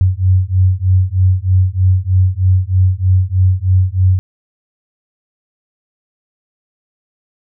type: beating tone pair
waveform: sine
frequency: 91.5 / 94.7 Hz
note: F#2 / F#2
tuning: -19 / +41 cents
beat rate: 3.2 Hz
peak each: -12 dBFS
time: 0.01-4.19 s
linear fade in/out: 0 ms
effects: none